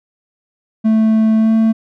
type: tone with pitch glide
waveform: triangle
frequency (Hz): 220 to 222.8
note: A3 to A3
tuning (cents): 0 to +22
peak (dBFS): -7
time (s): 0.84-1.73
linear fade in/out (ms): 20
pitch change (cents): +22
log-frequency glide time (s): 1.37-1.53
effects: none